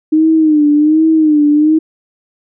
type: tone with vibrato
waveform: sine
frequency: 307 Hz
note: D#4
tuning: 23 cents flat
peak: -6 dBFS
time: 0.12-1.79 s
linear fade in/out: 10 ms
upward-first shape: sine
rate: 1.3 Hz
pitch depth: 76 cents each way
effects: none